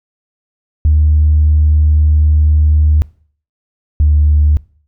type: tone pair in turn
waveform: sine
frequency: 76 / 74.61 Hz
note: D#2 / D2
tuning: -40 / +28 cents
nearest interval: unison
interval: 32 cents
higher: first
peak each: -5 dBFS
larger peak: neither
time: 0.85-3.02 / 4-4.57 s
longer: first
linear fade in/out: 0 ms
effects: noise-tail reverb RT60 0.5 s tail -23 dB re dry + tanh soft clip ceiling -2 dBFS